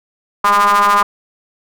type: ring-modulated tone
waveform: square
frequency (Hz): 101.2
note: G#2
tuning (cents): -44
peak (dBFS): -7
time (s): 0.44-1.03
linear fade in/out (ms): 5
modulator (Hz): 1120
effects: none